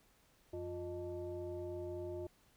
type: tone with frequency modulation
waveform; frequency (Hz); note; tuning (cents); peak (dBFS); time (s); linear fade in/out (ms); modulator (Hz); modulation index
sine; 354.3; F4; +25; -40; 0.53-2.27; 5; 264; 0.96
effects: pink hiss -70 dBFS RMS until 2.56 s